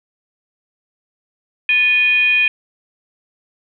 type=tone with frequency modulation; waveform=sine; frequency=2468 Hz; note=D#7; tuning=15 cents flat; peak=-11 dBFS; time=1.69-2.48 s; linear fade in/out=2 ms; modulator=715 Hz; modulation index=0.46; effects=none